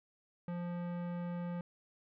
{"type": "tone with tanh clipping", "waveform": "sine", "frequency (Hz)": 174.61, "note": "F3", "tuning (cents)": 0, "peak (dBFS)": -39, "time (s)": [0.48, 1.61], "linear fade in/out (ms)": 2, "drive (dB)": 18, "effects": []}